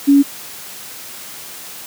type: tone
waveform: sine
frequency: 281.1 Hz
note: C#4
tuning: 24 cents sharp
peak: -6 dBFS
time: 0.07-0.23 s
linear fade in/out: 20 ms
effects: white hiss -33 dBFS RMS until 1.86 s + high-pass 100 Hz 12 dB/octave